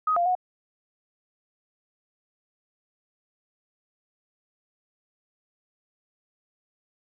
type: tone with pitch steps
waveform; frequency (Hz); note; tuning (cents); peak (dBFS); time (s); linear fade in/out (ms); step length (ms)
sine; 1256 / 695 / 731; D#6 / F5 / F#5; +16 / -9 / -21; -20; 0.07-0.352; 5; 94
effects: none